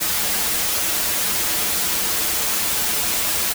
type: noise with comb filter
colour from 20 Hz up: white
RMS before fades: -21 dBFS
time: 0-3.54 s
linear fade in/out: 20 ms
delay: 7.6 ms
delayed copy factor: -0.8
effects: none